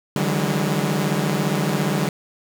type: tone cluster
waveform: sawtooth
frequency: 146.5 / 161 / 186.1 / 203.7 Hz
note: D3 / E3 / F#3 / G#3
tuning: -4 / -41 / +10 / -33 cents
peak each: -20 / -22 / -21 / -21 dBFS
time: 0.16-2.09 s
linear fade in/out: 2 ms
effects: 7-bit